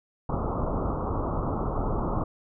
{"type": "low-pass noise", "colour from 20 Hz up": "pink", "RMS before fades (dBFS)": -28, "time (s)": [0.29, 2.24], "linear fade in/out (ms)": 5, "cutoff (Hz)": 1300, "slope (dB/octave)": 96, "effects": []}